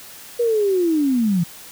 sine linear sweep, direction down, 484.4 to 162.1 Hz, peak -15 dBFS, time 0.39-1.44 s, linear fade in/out 10 ms, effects white hiss -40 dBFS RMS until 1.71 s

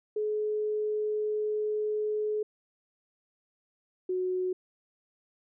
sine tone pair in turn, 425.1 / 368 Hz, G#4 / F#4, +40 / -9 cents, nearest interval major second, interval 249 cents, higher first, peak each -27 dBFS, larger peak neither, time 0.16-2.43 / 4.09-4.53 s, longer first, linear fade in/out 5 ms, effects none

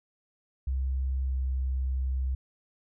sine tone with pitch glide, 65.8 to 65.16 Hz, C2 to C2, +10 to -7 cents, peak -26 dBFS, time 0.67-2.35 s, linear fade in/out 5 ms, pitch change -17 cents, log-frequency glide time 1.25-1.34 s, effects none

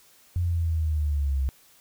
sine linear sweep, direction down, 88.8 to 65.41 Hz, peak -22 dBFS, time 0.36-1.49 s, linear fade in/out 0 ms, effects white hiss -57 dBFS RMS until 1.8 s

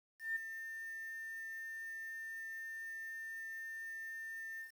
sine tone with ADSR envelope, 1801 Hz, A6, 40 cents sharp, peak -33 dBFS, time 0.19-4.72 s, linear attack 170 ms, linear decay 9 ms, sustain -10 dB, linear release 110 ms, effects 10-bit

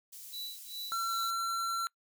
white high-pass noise, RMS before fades -48 dBFS, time 0.12-1.31 s, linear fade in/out 10 ms, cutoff 5200 Hz, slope 12 dB/octave
square tone with tremolo, 3951 Hz, B7, in tune, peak -38 dBFS, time 0.32-1.31 s, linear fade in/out 20 ms, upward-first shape sine, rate 2.5 Hz, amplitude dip 100%
square tone, 1355 Hz, E6, 47 cents sharp, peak -32 dBFS, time 0.92-1.87 s, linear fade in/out 0 ms
effects noise-tail reverb RT60 0.1 s tail -24 dB re dry

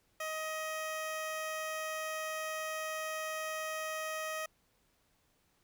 15% pulse tone, 629 Hz, D#5, 19 cents sharp, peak -30 dBFS, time 0.2-4.46 s, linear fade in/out 5 ms, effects pink hiss -73 dBFS RMS until 5.63 s

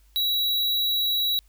square tone, 3893 Hz, B7, 26 cents flat, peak -22 dBFS, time 0.16-1.39 s, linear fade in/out 0 ms, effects added 50 Hz sine -54 dBFS peak until 1.48 s + white hiss -65 dBFS RMS until 1.48 s

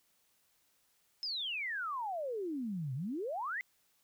sine exponential two-way sweep, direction down then up, 5270 to 123.47 to 2106 Hz, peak -35 dBFS, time 1.23-3.61 s, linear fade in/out 0 ms, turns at 2.94 s, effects white hiss -73 dBFS RMS until 4.03 s

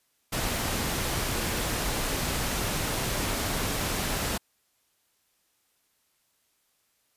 pink noise, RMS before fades -29 dBFS, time 0.32-4.38 s, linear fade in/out 10 ms, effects white hiss -71 dBFS RMS until 7.16 s + resampled to 32000 Hz

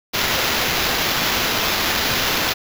violet noise with sample-and-hold, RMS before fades -20 dBFS, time 0.13-2.54 s, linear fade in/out 20 ms, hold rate 8820 Hz, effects none

